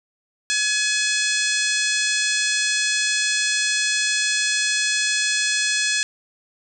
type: harmonic tone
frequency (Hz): 847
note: G#5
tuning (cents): +34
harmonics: 2 / 3 / 4 / 5 / 6 / 7 / 8 / 9 / 10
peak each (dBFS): -24 / -26 / -27 / -28 / -29 / -29 / -30 / -31 / -31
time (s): 0.5-6.03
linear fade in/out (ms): 0
effects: none